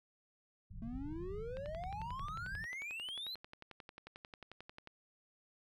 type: low-pass noise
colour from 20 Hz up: pink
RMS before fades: -47 dBFS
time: 0.7-2.66 s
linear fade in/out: 10 ms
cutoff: 190 Hz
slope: 96 dB/octave
type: exponential sweep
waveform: triangle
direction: up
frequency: 220 to 4186 Hz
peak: -40 dBFS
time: 0.82-3.35 s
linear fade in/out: 2 ms
type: click train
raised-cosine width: 0.3 ms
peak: -34 dBFS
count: 38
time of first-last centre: 1.57-4.874 s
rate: 11.2 Hz
effects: none